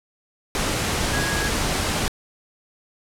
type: tone in noise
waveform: sine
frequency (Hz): 1653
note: G#6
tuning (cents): -9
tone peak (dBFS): -27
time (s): 1.13-1.48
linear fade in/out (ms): 0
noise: pink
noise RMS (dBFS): -23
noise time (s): 0.55-2.08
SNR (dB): -7
effects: low-pass 10000 Hz 12 dB/octave